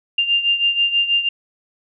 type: beating tone pair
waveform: sine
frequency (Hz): 2794 / 2800.2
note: F7 / F7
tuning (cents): 0 / +4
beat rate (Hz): 6.2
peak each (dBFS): -16 / -21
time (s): 0.18-1.29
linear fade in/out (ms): 5
effects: none